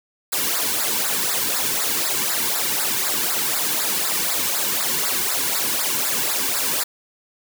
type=noise with flanger; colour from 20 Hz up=white; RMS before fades=-22 dBFS; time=0.32-6.84 s; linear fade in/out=10 ms; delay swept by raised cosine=0.32 to 1.62 ms; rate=4 Hz; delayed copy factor=-0.95; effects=none